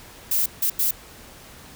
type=noise bursts at uneven times; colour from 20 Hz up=violet; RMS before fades=-21 dBFS; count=3; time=0.31-0.46 / 0.62-0.7 / 0.79-0.91 s; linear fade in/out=5 ms; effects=pink hiss -45 dBFS RMS until 1.75 s